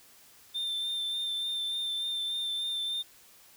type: tone with vibrato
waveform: triangle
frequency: 3581 Hz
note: A7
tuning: 30 cents sharp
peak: -29 dBFS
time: 0.54-3.03 s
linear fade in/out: 20 ms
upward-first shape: sine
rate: 3.4 Hz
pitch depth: 19 cents each way
effects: white hiss -57 dBFS RMS until 3.56 s